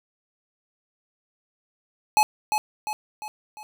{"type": "tone with echo", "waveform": "square", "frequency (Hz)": 851, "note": "G#5", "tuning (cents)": 42, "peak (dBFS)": -15, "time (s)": [2.17, 2.23], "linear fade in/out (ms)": 0, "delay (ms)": 350, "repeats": 4, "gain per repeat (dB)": -6, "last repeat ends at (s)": 3.63, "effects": []}